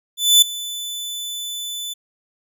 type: tone with ADSR envelope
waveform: sawtooth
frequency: 3500 Hz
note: A7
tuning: 10 cents flat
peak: -4 dBFS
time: 0.17-1.94 s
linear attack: 250 ms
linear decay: 5 ms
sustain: -19 dB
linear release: 14 ms
effects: none